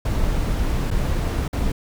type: noise with dropouts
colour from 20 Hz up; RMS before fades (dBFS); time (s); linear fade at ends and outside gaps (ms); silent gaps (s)
brown; -21; 0.05-1.72; 5; 0.905-0.911 / 1.48-1.529
effects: none